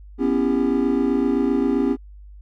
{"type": "chord", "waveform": "triangle", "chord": "C# half-diminished seventh", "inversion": "third", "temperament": "just", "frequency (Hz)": [249.5, 277.2, 332.6, 399.1], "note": ["B3", "C#4", "E4", "G4"], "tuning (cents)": [18, 0, 16, 31], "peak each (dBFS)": [-20, -19, -24, -22], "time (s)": [0.18, 1.97], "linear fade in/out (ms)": 50, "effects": ["added 50 Hz sine -39 dBFS peak until 2.41 s"]}